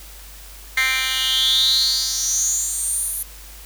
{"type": "tone with high-pass filter sweep", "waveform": "10% pulse", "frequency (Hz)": 261.6, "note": "C4", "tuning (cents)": 0, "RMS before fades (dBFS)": -20, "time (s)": [0.77, 3.23], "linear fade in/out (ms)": 5, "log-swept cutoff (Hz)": [2100, 11000], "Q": 8.4, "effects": ["added 50 Hz sine -40 dBFS peak until 3.65 s", "white hiss -42 dBFS RMS until 3.65 s"]}